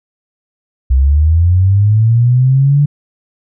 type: linear sweep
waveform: sine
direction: up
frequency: 62.6 to 146.83 Hz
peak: -6 dBFS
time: 0.9-2.86 s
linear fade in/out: 10 ms
effects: none